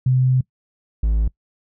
sine / triangle tone pair in turn, 128.7 / 54.11 Hz, C3 / A1, -28 / -28 cents, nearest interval octave + minor third, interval 1500 cents, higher first, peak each -13 dBFS, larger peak neither, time 0.06-0.41 / 1.03-1.28 s, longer first, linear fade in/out 5 ms, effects noise-tail reverb RT60 0.1 s tail -22 dB re dry

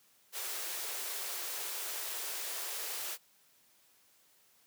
white high-pass noise, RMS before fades -39 dBFS, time 0.32-3.18 s, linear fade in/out 50 ms, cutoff 340 Hz, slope 96 dB/octave, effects white hiss -67 dBFS RMS until 4.66 s + high-pass 100 Hz 12 dB/octave

